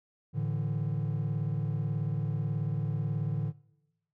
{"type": "chord", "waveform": "triangle", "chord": "A suspended fourth", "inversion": "none", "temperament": "just", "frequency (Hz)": [110, 146.67, 165], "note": ["A2", "D3", "E3"], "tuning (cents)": [0, -2, 2], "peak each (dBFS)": [-30, -29, -34], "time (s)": [0.33, 3.53], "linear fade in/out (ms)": 50, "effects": ["noise-tail reverb RT60 1.0 s tail -23 dB re dry", "tanh soft clip ceiling -19 dBFS"]}